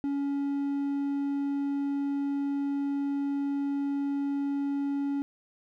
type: tone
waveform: triangle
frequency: 281 Hz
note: C#4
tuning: 24 cents sharp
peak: -25 dBFS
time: 0.04-5.22 s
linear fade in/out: 0 ms
effects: none